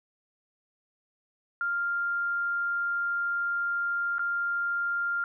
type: tone with dropouts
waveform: sine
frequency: 1396.9 Hz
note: F6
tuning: in tune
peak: -26 dBFS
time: 1.61-5.24 s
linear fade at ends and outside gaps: 1 ms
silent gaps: 4.183-4.193 s
effects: none